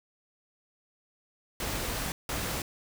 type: noise bursts at uneven times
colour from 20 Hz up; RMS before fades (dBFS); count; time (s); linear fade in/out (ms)
pink; -33; 2; 1.6-2.12 / 2.29-2.62; 2
effects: none